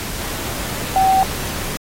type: tone in noise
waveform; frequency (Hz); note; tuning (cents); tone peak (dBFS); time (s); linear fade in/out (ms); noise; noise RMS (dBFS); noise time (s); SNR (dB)
sine; 765; G5; -42; -11; 0.96-1.23; 0; pink; -26; 0-1.77; +12
effects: AAC 48 kbps